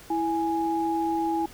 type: tone pair together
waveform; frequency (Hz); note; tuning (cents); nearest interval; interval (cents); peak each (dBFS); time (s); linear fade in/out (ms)
sine; 329.6 / 830.5; E4 / G#5; 0 / 0; octave + major third; 1600; -26; 0.1-1.46; 5
effects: pink hiss -48 dBFS RMS until 1.53 s